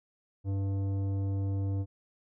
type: tone with tanh clipping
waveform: triangle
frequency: 98 Hz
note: G2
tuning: in tune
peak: -30 dBFS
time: 0.44-1.86 s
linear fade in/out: 50 ms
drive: 16 dB
effects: none